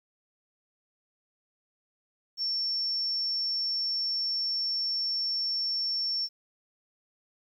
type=tone; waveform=sine; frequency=5440 Hz; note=F8; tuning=46 cents flat; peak=-27 dBFS; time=2.37-6.29 s; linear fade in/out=50 ms; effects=10-bit